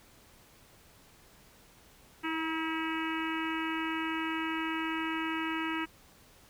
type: harmonic tone with a mistuned harmonic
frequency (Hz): 322.5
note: E4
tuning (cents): -38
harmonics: 1 / 3 / 4 / 5 / 6 / 7 / 8 / 9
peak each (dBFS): -34 / -39 / -40 / -41 / -42 / -42 / -43 / -44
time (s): 2.23-5.86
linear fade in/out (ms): 20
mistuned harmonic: 3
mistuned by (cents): -21
effects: pink hiss -59 dBFS RMS until 6.49 s